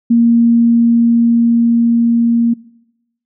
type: tone with level ramp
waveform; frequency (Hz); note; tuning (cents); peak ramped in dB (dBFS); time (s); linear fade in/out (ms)
sine; 233.6; A#3; +4; -6 to -9; 0.1-2.54; 10
effects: noise-tail reverb RT60 0.9 s tail -22 dB re dry